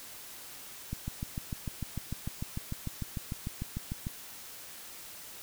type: click train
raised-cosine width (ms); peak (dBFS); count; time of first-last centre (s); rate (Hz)
5; -22; 22; 0.93-4.069; 6.69
effects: white hiss -47 dBFS RMS until 5.42 s